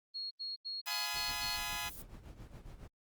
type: tone bursts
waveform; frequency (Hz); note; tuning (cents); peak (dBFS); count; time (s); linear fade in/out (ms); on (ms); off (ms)
sine; 4300; C8; +47; -38; 6; 0.14-1.575; 20; 170; 83
type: chord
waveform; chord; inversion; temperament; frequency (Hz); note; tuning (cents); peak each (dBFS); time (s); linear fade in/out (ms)
10% pulse; F half-diminished seventh; none; just; 698.5 / 838.1 / 1005.8 / 1257.2; F5 / Ab5 / Cb6 / Eb6; 0 / +16 / +31 / +18; -38 / -33 / -33 / -38; 0.86-1.9; 20
type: noise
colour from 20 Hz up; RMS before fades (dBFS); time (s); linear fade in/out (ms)
violet; -49; 0.86-2.02; 0
type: noise with tremolo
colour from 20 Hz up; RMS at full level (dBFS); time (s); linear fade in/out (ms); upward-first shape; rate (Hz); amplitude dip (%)
brown; -47; 1.14-2.88; 10; triangle; 7.2; 80
effects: Opus 32 kbps